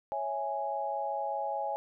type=chord; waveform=sine; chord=C# minor; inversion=none; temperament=equal; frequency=554.4 / 659.3 / 830.6 Hz; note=C#5 / E5 / G#5; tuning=0 / 0 / 0 cents; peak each=-37 / -37 / -33 dBFS; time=0.12-1.76 s; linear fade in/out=0 ms; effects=none